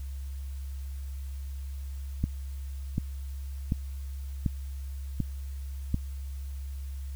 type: click train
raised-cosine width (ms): 5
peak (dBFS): -14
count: 6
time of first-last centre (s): 2.24-5.944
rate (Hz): 1.35
effects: added 68 Hz sine -34 dBFS peak until 7.15 s + white hiss -57 dBFS RMS until 7.15 s